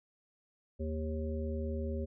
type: harmonic tone with a mistuned harmonic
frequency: 77.78 Hz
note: D#2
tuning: in tune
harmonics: 1 / 3 / 5 / 7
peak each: -35 / -40 / -42 / -43 dBFS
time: 0.79-2.06 s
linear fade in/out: 20 ms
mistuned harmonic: 5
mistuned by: +22 cents
effects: none